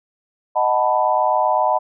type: chord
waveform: sine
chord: B dominant seventh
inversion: first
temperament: equal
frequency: 622.3 / 740 / 880 / 987.8 Hz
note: D#5 / F#5 / A5 / B5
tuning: 0 / 0 / 0 / 0 cents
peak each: -20 dBFS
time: 0.55-1.79 s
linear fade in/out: 20 ms
effects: none